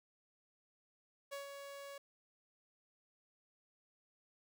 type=tone with ADSR envelope; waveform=sawtooth; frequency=560 Hz; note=C#5; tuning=18 cents sharp; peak=-38 dBFS; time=1.31-1.98 s; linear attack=21 ms; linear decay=130 ms; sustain=-6 dB; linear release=4 ms; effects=13-bit